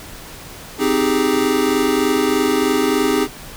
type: chord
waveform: square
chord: Ab major seventh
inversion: first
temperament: equal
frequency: 261.6 / 311.1 / 392 / 415.3 Hz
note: C4 / Eb4 / G4 / Ab4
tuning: 0 / 0 / 0 / 0 cents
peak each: -21 dBFS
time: 0.78-3.28 s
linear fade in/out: 50 ms
effects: pink hiss -36 dBFS RMS until 3.56 s

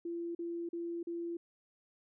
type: tone bursts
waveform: sine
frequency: 340.4 Hz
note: F4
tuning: 44 cents flat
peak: -36 dBFS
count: 4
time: 0.05-1.37 s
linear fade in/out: 5 ms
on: 300 ms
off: 40 ms
effects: none

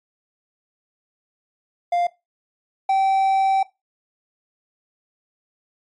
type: tone pair in turn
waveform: triangle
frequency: 698.5 / 773.7 Hz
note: F5 / G5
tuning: 0 / -23 cents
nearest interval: major second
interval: 177 cents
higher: second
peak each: -15 / -13 dBFS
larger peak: second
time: 1.92-2.07 / 2.89-3.63 s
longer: second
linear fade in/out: 5 ms
effects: noise-tail reverb RT60 0.2 s tail -18 dB re dry + MP3 48 kbps

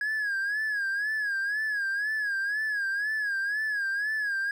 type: tone with vibrato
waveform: triangle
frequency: 1661.2 Hz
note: G#6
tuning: in tune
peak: -24 dBFS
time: 0.01-4.51 s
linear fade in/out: 2 ms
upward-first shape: sine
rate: 2 Hz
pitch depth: 93 cents each way
effects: tanh soft clip ceiling -20 dBFS

